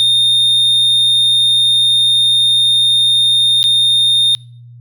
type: tone with dropouts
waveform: triangle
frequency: 3656 Hz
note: A#7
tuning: 34 cents flat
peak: -7 dBFS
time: 0-4.35 s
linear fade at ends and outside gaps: 0 ms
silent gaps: 3.63-3.64 s
effects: noise-tail reverb RT60 0.5 s tail -25 dB re dry + added 120 Hz sine -34 dBFS peak until 4.8 s